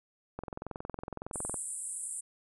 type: click train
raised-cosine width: 1 ms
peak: -24 dBFS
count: 26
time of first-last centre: 0.39-1.542 s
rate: 21.7 Hz
type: band-pass noise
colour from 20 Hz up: pink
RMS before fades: -39 dBFS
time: 1.33-2.21 s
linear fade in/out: 10 ms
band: 8000 to 10000 Hz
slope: 96 dB/octave
effects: none